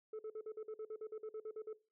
sine tone bursts, 435 Hz, A4, 20 cents flat, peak -39 dBFS, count 15, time 0.13-1.731 s, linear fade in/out 5 ms, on 61 ms, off 49 ms, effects noise-tail reverb RT60 0.3 s tail -19 dB re dry + tanh soft clip ceiling -41 dBFS

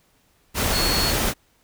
sine tone in noise, 4357 Hz, C#8, 31 cents flat, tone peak -23 dBFS, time 0.71-1.14 s, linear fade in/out 50 ms, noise pink, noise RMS -22 dBFS, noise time 0.54-1.34 s, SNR -4 dB, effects pink hiss -62 dBFS RMS until 1.63 s

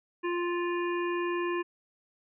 harmonic tone, 349.2 Hz, F4, in tune, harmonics 1 / 3 / 5 / 7 / 8, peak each -29 / -35 / -39 / -42 / -47 dBFS, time 0.23-1.63 s, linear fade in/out 20 ms, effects none

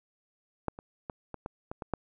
clicks, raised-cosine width 1 ms, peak -15 / -29 / -22 / -24 / -22 / -23 / -23 / -15 dBFS, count 8, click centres 0.683 / 0.789 / 1.098 / 1.343 / 1.461 / 1.715 / 1.822 / 1.937 s, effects none

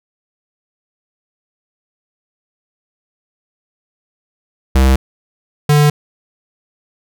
square tone pair in turn, 65.8 / 147.72 Hz, C2 / D3, +10 / +10 cents, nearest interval octave + major second, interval 1400 cents, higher second, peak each -8 dBFS, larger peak neither, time 4.75-4.96 / 5.69-5.9 s, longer neither, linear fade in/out 5 ms, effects none

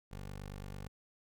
15% pulse tone, 49 Hz, G1, in tune, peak -37 dBFS, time 0.11-0.88 s, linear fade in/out 10 ms, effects none

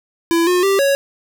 square tone with pitch steps, 335.2 / 359.4 / 392.1 / 555 Hz, E4 / F4 / G4 / C#5, +29 / +50 / 0 / +2 cents, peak -13 dBFS, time 0.31-0.95 s, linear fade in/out 0 ms, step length 160 ms, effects none

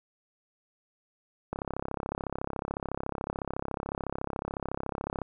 click train, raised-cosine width 1 ms, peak -18 dBFS, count 126, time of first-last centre 1.53-5.217 s, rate 33.9 Hz, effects none

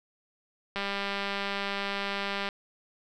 click train, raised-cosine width 0.3 ms, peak -16 dBFS, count 345, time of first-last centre 0.76-2.489 s, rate 199 Hz, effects none

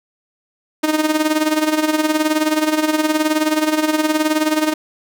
sawtooth tone with tremolo, 309 Hz, D#4, 12 cents flat, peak -8 dBFS, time 0.83-4.74 s, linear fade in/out 10 ms, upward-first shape sine, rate 19 Hz, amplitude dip 70%, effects none

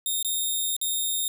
10% pulse tone with dropouts, 3678 Hz, A#7, 24 cents flat, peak -17 dBFS, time 0.06-1.28 s, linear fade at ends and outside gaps 1 ms, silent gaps 0.227-0.247 / 0.765-0.814 s, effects none

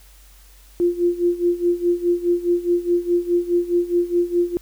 sine tone with tremolo, 349.2 Hz, F4, in tune, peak -13 dBFS, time 0.8-4.57 s, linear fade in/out 0 ms, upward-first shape sine, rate 4.8 Hz, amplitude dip 85%, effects added 48 Hz sine -46 dBFS peak until 4.61 s + white hiss -52 dBFS RMS until 4.61 s

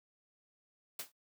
white noise with exponential decay, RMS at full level -36 dBFS, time 0.99-1.12 s, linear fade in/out 5 ms, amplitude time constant 27 ms, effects noise-tail reverb RT60 0.1 s tail -23 dB re dry + high-pass 150 Hz 12 dB/octave

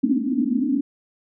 pink band-pass noise, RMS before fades -21 dBFS, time 0.03-0.81 s, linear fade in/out 10 ms, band 230 to 290 Hz, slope 96 dB/octave, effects none

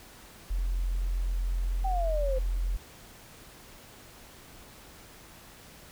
sine tone, 43.65 Hz, F1, in tune, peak -26 dBFS, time 0.5-2.77 s, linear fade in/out 10 ms
sine exponential sweep, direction down, 784 to 509 Hz, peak -29 dBFS, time 1.84-2.39 s, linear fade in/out 10 ms
effects pink hiss -51 dBFS RMS until 5.91 s

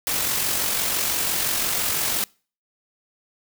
white noise with amplitude modulation, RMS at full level -22 dBFS, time 0.07-2.24 s, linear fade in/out 0 ms, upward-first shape sine, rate 45.9 Hz, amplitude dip 35%, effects noise-tail reverb RT60 0.4 s tail -26 dB re dry

